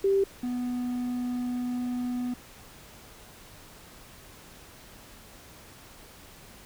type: tone pair in turn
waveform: sine / triangle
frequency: 392 / 246.9 Hz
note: G4 / B3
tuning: 0 / 0 cents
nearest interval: minor sixth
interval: 800 cents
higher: first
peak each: -20 / -26 dBFS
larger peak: first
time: 0.04-0.24 / 0.43-2.34 s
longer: second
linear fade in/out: 5 ms
effects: pink hiss -50 dBFS RMS until 6.65 s